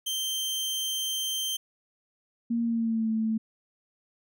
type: tone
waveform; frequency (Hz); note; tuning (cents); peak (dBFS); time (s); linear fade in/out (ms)
sawtooth; 3136; G7; 0; -25; 0.06-1.57; 10
type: tone with pitch glide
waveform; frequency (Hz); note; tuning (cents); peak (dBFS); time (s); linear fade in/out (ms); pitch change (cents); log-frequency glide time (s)
sine; 233.1 to 221.2; A#3 to A3; 0 to +9; -24; 2.5-3.38; 10; -91; 2.63-3.1
effects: none